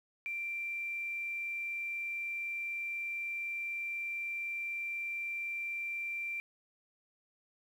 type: tone with quantisation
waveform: sine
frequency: 2357 Hz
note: D7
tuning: 6 cents sharp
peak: -35 dBFS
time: 0.26-6.4 s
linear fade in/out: 0 ms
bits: 10
effects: none